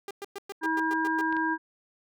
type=tone bursts; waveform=sawtooth; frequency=400 Hz; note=G4; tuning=35 cents sharp; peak=-31 dBFS; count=9; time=0.08-1.212 s; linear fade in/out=2 ms; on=28 ms; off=110 ms
type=harmonic tone; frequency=321.5 Hz; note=E4; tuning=43 cents flat; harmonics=1 / 3 / 5; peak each=-29 / -29 / -29 dBFS; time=0.61-1.58 s; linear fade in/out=50 ms
type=clicks; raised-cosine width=0.3 ms; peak=-26 dBFS; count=2; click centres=1.326 / 1.367 s
effects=none